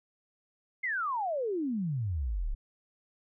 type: exponential sweep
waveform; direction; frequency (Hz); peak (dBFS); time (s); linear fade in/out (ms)
sine; down; 2152 to 31.05; -29; 0.83-2.55; 10
effects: none